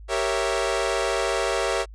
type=chord; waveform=sawtooth; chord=G diminished seventh; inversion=none; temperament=equal; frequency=392 / 466.2 / 554.4 / 659.3 Hz; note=G4 / Bb4 / Db5 / Fb5; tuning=0 / 0 / 0 / 0 cents; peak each=-24 dBFS; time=0.08-1.86 s; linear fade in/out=50 ms; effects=added 52 Hz sine -39 dBFS peak until 1.94 s + resampled to 22050 Hz